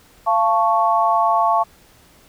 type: chord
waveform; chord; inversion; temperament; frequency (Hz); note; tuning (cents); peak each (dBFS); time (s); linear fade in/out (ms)
sine; F augmented; none; equal with one note detuned; 687.6 / 880 / 1108.7; F5 / A5 / C#6; -27 / 0 / 0; -18; 0.26-1.64; 20
effects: pink hiss -51 dBFS RMS until 2.28 s